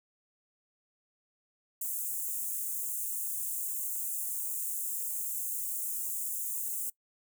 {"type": "high-pass noise", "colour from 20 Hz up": "white", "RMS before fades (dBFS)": -35, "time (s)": [1.81, 6.9], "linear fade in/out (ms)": 5, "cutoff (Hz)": 7100, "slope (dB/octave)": 48, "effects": ["noise-tail reverb RT60 0.1 s tail -22 dB re dry"]}